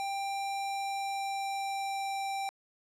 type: tone with pitch glide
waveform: square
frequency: 790 to 784.5 Hz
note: G5 to G5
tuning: +13 to +1 cents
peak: -33 dBFS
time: 0-2.49 s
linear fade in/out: 0 ms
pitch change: -12 cents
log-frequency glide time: 0.58-2.27 s
effects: low-pass 10000 Hz 12 dB/octave